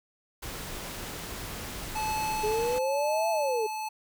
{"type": "noise", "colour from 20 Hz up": "pink", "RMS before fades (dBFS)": -38, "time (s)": [0.42, 2.79], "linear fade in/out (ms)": 10}
{"type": "tone with tremolo", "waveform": "square", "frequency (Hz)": 866, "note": "A5", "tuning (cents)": -28, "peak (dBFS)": -29, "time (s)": [1.95, 3.89], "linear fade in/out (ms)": 10, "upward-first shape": "sine", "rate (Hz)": 0.98, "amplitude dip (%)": 35}
{"type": "exponential two-way sweep", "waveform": "sine", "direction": "up then down", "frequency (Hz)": [417.5, 682, 417.5], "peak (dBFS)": -26, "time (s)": [2.43, 3.67], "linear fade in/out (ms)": 10, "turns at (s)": 3.3}
{"effects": []}